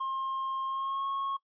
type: tone with pitch glide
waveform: triangle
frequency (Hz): 1066 to 1094.1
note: C6 to C#6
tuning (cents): +32 to -23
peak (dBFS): -29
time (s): 0-1.37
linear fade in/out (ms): 10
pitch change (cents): +45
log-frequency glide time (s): 0.66-1.06
effects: noise-tail reverb RT60 0.1 s tail -20 dB re dry + resampled to 11025 Hz